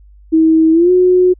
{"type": "tone with pitch glide", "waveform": "sine", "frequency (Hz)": [320.7, 364.2], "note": ["E4", "F#4"], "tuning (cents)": [-48, -27], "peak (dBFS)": -6, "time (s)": [0.32, 1.34], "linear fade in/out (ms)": 20, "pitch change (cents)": 221, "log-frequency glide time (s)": [0.72, 0.91], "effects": ["added 50 Hz sine -39 dBFS peak until 1.39 s"]}